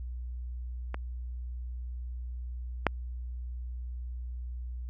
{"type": "clicks", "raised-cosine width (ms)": 0.5, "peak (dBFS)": [-20, -7], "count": 2, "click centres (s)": [0.944, 2.867], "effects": ["added 61 Hz sine -35 dBFS peak until 4.89 s"]}